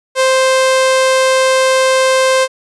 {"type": "tone", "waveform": "sawtooth", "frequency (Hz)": 523.3, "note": "C5", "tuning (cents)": 0, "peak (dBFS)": -5, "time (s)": [0.15, 2.48], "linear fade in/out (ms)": 50, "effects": ["resampled to 24000 Hz"]}